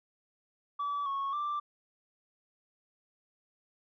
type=tone with pitch steps; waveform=sine; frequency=1150 / 1102 / 1177 Hz; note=D6 / C#6 / D6; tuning=-37 / -11 / +3 cents; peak=-29 dBFS; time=0.79-1.6 s; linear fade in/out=10 ms; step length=270 ms; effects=tanh soft clip ceiling -29 dBFS